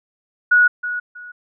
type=tone with echo; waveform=sine; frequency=1460 Hz; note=F#6; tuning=24 cents flat; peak=-9 dBFS; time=0.51-0.68 s; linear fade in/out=10 ms; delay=320 ms; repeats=2; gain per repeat=-12 dB; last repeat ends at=1.32 s; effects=none